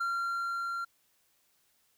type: tone with level ramp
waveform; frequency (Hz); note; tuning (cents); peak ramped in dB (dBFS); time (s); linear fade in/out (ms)
triangle; 1378; F6; -24; -27 to -31; 0-0.85; 10
effects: white hiss -71 dBFS RMS until 1.97 s